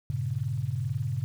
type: chord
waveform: sine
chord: G diminished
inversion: none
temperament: equal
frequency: 98 / 116.54 / 138.59 Hz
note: G2 / Bb2 / Db3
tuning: 0 / 0 / 0 cents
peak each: -34 / -31 / -31 dBFS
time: 0.1-1.24 s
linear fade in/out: 0 ms
effects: 9-bit